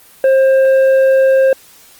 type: tone with tanh clipping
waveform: triangle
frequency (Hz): 532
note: C5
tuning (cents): +29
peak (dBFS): -8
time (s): 0.24-1.53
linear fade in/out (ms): 2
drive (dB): 10
effects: white hiss -43 dBFS RMS until 1.99 s + Opus 24 kbps